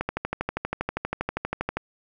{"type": "click train", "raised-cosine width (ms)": 0.5, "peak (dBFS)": -11, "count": 23, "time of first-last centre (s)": [0.01, 1.77], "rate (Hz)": 12.5, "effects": []}